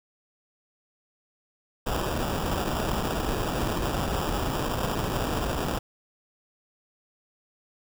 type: noise with sample-and-hold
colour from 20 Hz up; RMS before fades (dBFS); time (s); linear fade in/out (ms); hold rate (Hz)
pink; -28; 1.86-5.79; 10; 2100
effects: none